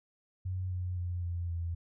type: tone with pitch steps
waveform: sine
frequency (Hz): 92.5 / 90.49 / 88.53 / 86.61 / 84.72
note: F#2 / F#2 / F2 / F2 / E2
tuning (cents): 0 / -38 / +24 / -14 / +48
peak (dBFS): -32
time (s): 0.45-1.75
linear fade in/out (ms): 10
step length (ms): 260
effects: none